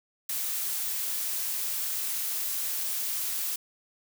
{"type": "noise", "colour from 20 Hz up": "blue", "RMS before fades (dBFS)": -31, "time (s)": [0.29, 3.56], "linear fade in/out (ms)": 5, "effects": []}